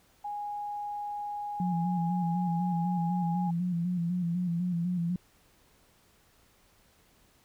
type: tone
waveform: sine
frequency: 825 Hz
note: G#5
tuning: 12 cents flat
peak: -33 dBFS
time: 0.24-3.51 s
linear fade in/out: 10 ms
type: tone with vibrato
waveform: sine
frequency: 174.6 Hz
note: F3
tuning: in tune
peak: -27 dBFS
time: 1.6-5.16 s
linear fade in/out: 2 ms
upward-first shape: square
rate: 4 Hz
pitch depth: 51 cents each way
effects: pink hiss -64 dBFS RMS until 7.44 s